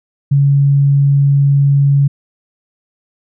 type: tone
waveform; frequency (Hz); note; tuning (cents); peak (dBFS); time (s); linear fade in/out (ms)
sine; 140.4; C#3; +22; -7; 0.31-2.08; 10
effects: none